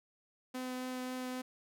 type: tone with vibrato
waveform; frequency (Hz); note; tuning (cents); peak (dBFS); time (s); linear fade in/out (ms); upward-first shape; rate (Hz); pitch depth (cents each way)
sawtooth; 254.3; C4; -49; -34; 0.54-1.42; 10; triangle; 3.7; 9
effects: none